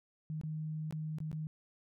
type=tone with dropouts; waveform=sine; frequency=155.56 Hz; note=D#3; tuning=in tune; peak=-36 dBFS; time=0.3-1.47 s; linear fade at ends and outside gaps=0 ms; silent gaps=0.413-0.435 / 0.909-0.925 / 1.185-1.203 / 1.315-1.329 s; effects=none